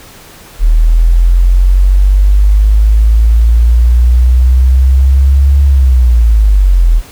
sine linear two-way sweep, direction up then down, 38.92 to 70 to 38.92 Hz, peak -3 dBFS, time 0.59-7.02 s, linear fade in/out 50 ms, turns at 5.64 s, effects pink hiss -35 dBFS RMS until 7.11 s

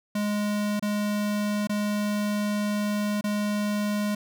square tone with dropouts, 207.7 Hz, G#3, in tune, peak -25 dBFS, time 0.15-4.15 s, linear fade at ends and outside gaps 5 ms, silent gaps 0.796-0.824 / 1.672-1.694 / 3.211-3.24 s, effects none

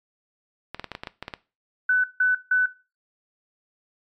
clicks, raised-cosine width 0.3 ms, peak -16 dBFS, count 10, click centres 0.746 / 0.796 / 0.843 / 0.917 / 0.951 / 1.035 / 1.072 / 1.226 / 1.281 / 1.338 s
sine tone bursts, 1500 Hz, F#6, 23 cents sharp, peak -16 dBFS, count 3, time 1.89-2.66 s, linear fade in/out 5 ms, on 150 ms, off 160 ms
effects noise-tail reverb RT60 0.3 s tail -18 dB re dry + MP3 96 kbps

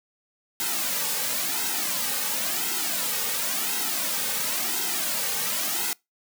white noise with flanger, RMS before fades -27 dBFS, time 0.6-5.93 s, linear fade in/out 0 ms, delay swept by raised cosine 1.7 to 3 ms, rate 0.95 Hz, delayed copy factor -0.8, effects noise-tail reverb RT60 0.2 s tail -25 dB re dry + high-pass 200 Hz 12 dB/octave

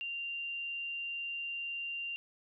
sine tone, 2779 Hz, F7, 9 cents flat, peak -36 dBFS, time 0.01-2.16 s, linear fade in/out 0 ms, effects none

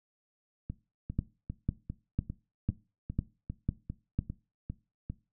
two click trains, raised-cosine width 5 ms, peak -16 / -24 dBFS, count 7 / 12, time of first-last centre 1.19-4.19 / 0.7-5.1 s, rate 2 / 2.5 Hz, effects noise-tail reverb RT60 0.3 s tail -18 dB re dry

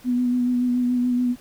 sine tone with vibrato, 246.9 Hz, B3, in tune, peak -18 dBFS, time 0.04-1.36 s, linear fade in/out 50 ms, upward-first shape sine, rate 7 Hz, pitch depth 22 cents each way, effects pink hiss -50 dBFS RMS until 1.4 s

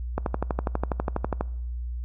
click train, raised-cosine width 1 ms, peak -11 dBFS, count 16, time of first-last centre 0.18-1.41 s, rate 12.2 Hz, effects noise-tail reverb RT60 0.8 s tail -23 dB re dry + added 60 Hz sine -29 dBFS peak until 2.04 s

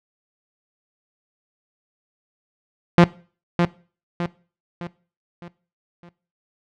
sawtooth tone with echo, 173.4 Hz, F3, 12 cents flat, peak -4 dBFS, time 2.98-3.04 s, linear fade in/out 0 ms, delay 610 ms, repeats 5, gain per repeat -7 dB, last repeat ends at 6.09 s, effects noise-tail reverb RT60 0.4 s tail -20 dB re dry + low-pass 3000 Hz 12 dB/octave

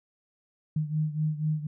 sine beating tone pair, 152.9 / 157 Hz, D#3 / D#3, -30 / +16 cents, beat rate 4.1 Hz, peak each -27 / -31 dBFS, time 0.76-1.67 s, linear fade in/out 5 ms, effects none

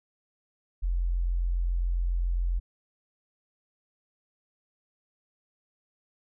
sine tone, 43.65 Hz, F1, in tune, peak -24 dBFS, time 0.82-2.6 s, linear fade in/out 20 ms, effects none

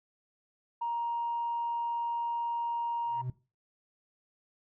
sine tone, 939 Hz, A#5, 12 cents sharp, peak -29 dBFS, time 0.81-3.22 s, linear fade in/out 10 ms
triangle tone with exponential growth, 126.3 Hz, B2, 39 cents sharp, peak -26 dBFS, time 3.05-3.3 s, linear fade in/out 2 ms, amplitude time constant 53 ms
effects noise-tail reverb RT60 0.3 s tail -20 dB re dry + tanh soft clip ceiling -25 dBFS

